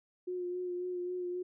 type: tone with vibrato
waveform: sine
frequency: 359 Hz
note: F4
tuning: 48 cents sharp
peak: -34 dBFS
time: 0.27-1.43 s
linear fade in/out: 10 ms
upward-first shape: sine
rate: 3.7 Hz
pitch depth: 22 cents each way
effects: none